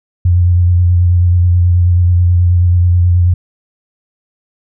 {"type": "tone with vibrato", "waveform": "sine", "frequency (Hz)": 88.3, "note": "F2", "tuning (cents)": 20, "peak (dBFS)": -6, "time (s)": [0.25, 3.34], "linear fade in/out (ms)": 5, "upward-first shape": "sine", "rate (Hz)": 9.3, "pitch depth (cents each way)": 28, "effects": []}